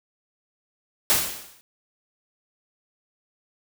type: noise with exponential decay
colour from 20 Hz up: white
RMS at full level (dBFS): -17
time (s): 1.1-1.61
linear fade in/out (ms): 0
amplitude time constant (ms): 110
effects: none